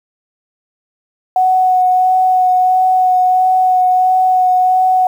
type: tone with vibrato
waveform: sine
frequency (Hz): 740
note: F#5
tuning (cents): 0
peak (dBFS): -8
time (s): 1.36-5.07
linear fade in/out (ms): 2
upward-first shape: sine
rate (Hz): 1.5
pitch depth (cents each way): 12
effects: 7-bit